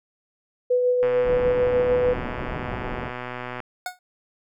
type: tone with tremolo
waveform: sine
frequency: 496.2 Hz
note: B4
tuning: 8 cents sharp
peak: -16 dBFS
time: 0.7-2.14 s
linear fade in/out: 10 ms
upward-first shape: sine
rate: 6.7 Hz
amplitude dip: 30%
type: click train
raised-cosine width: 0.5 ms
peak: -17 dBFS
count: 320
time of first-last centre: 1.03-3.603 s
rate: 124 Hz
type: low-pass noise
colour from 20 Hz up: pink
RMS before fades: -32 dBFS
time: 1.23-3.12 s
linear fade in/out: 50 ms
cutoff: 870 Hz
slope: 24 dB/octave
type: tone with exponential decay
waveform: 25% pulse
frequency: 729 Hz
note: F#5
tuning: 26 cents flat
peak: -20 dBFS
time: 3.86-3.99 s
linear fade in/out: 2 ms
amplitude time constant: 27 ms
effects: none